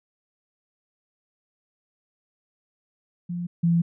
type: tone pair in turn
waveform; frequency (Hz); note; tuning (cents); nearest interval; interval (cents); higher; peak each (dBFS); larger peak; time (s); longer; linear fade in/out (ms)
sine; 174.61 / 169.25; F3 / E3; 0 / +46; minor second; 54; first; -27 / -17; second; 3.29-3.47 / 3.63-3.82; second; 10
effects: none